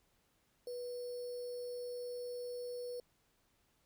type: tone with sample-and-hold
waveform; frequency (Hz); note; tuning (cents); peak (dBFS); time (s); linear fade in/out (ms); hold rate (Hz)
sine; 489.7; B4; -15; -40; 0.67-3; 2; 4900
effects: pink hiss -75 dBFS RMS until 3.85 s